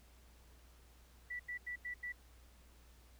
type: tone bursts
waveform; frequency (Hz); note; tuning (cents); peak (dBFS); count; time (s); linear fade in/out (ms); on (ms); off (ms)
sine; 1962; B6; -12; -40; 5; 1.3-2.124; 10; 96; 86
effects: added 60 Hz sine -61 dBFS peak until 3.19 s + pink hiss -67 dBFS RMS until 3.19 s